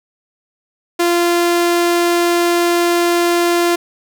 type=tone; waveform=sawtooth; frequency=345.7 Hz; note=F4; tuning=18 cents flat; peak=-8 dBFS; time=0.99-3.76 s; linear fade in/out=10 ms; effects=none